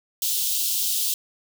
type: high-pass noise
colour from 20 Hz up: white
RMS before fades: -24 dBFS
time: 0.22-1.14 s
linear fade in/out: 2 ms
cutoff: 3000 Hz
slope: 48 dB/octave
effects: none